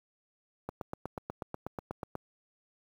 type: click train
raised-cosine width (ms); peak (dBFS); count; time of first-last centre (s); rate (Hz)
1; -22; 13; 0.69-2.153; 8.2
effects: high-pass 60 Hz 12 dB/octave + 9-bit